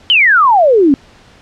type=exponential sweep; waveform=sine; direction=down; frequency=3136 to 260.7 Hz; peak=-5 dBFS; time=0.1-0.94 s; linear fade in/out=0 ms; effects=pink hiss -43 dBFS RMS until 1.41 s + low-pass 5000 Hz 12 dB/octave